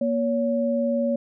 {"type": "tone pair together", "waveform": "sine", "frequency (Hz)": [236.5, 562.5], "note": ["A#3", "C#5"], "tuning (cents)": [25, 25], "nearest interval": "octave + minor third", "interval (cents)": 1500, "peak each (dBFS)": -23, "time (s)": [0.01, 1.16], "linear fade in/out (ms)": 5, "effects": []}